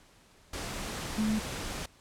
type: tone in noise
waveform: sine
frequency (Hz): 215.9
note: A3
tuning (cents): -33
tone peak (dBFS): -26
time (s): 1.18-1.39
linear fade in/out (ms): 5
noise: pink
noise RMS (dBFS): -37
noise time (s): 0.53-1.86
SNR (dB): +8
effects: pink hiss -60 dBFS RMS until 2 s + low-pass 10000 Hz 12 dB/octave